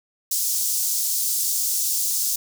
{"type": "high-pass noise", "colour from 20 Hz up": "pink", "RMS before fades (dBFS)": -23, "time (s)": [0.31, 2.36], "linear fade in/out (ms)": 5, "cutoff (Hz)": 5600, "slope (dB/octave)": 24, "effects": []}